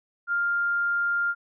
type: tone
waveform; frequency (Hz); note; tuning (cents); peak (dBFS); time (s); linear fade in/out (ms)
sine; 1400; F6; +4; -22; 0.27-1.35; 50
effects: none